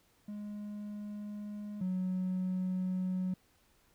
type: tone pair in turn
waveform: triangle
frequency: 207.7 / 184.68 Hz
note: G#3 / F#3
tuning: 0 / -3 cents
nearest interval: major second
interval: 203 cents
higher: first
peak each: -37 / -28 dBFS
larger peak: second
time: 0.28-1.81 / 1.81-3.34 s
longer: neither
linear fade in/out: 5 ms
effects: tanh soft clip ceiling -27 dBFS + pink hiss -69 dBFS RMS until 3.94 s